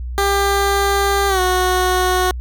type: tone with pitch glide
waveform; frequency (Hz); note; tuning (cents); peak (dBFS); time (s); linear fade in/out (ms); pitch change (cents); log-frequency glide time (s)
15% pulse; 398 to 367.1; G4 to F#4; +26 to -14; -8; 0.18-2.31; 0; -140; 1.28-1.4
effects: added 61 Hz sine -23 dBFS peak until 2.4 s